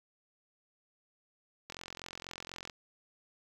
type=click train; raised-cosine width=0.2 ms; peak=-25 dBFS; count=45; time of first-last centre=1.7-2.698 s; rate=44.1 Hz; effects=9-bit